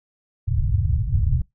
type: low-pass noise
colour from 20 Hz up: white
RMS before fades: -20 dBFS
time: 0.47-1.42 s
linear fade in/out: 10 ms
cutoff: 130 Hz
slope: 48 dB/octave
effects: noise-tail reverb RT60 0.2 s tail -26 dB re dry